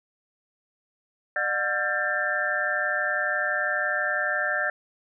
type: tone cluster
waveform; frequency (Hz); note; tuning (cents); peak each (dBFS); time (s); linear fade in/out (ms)
sine; 602 / 728 / 1362 / 1593 / 1784; D5 / F#5 / F6 / G6 / A6; +43 / -28 / -44 / +27 / +23; -31 / -34 / -32 / -28 / -27; 1.36-4.7; 2
effects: none